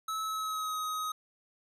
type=tone with pitch glide; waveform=square; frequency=1298 to 1261 Hz; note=E6 to D#6; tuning=-27 to +23 cents; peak=-33 dBFS; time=0.08-1.12 s; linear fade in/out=5 ms; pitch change=-50 cents; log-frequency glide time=0.23-0.78 s; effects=resampled to 32000 Hz